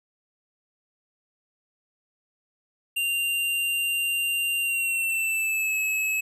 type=tone with pitch glide; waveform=square; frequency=2782 to 2581 Hz; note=F7 to E7; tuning=-7 to -37 cents; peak=-24 dBFS; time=2.96-6.21 s; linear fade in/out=10 ms; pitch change=-130 cents; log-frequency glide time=4.6-5.78 s; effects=none